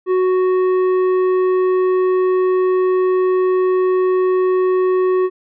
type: tone with tanh clipping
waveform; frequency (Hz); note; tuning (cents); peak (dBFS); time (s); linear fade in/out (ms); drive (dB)
triangle; 370; F#4; 0; -14; 0.06-5.3; 50; 13
effects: none